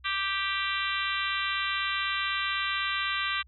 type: harmonic tone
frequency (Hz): 392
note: G4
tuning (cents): 0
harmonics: 3 / 4 / 5 / 6 / 7 / 8 / 9 / 10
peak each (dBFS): -33 / -34 / -35 / -36 / -36 / -37 / -38 / -38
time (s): 0.04-3.43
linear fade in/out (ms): 20
effects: added 64 Hz sine -53 dBFS peak until 3.47 s